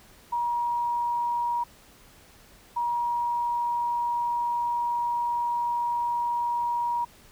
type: tone pair in turn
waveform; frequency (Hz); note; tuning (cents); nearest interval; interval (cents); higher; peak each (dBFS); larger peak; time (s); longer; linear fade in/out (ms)
sine; 953 / 953; A#5 / A#5; +38 / +38; unison; 0; neither; -24; neither; 0.32-1.64 / 2.76-7.05; second; 10
effects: pink hiss -54 dBFS RMS until 7.31 s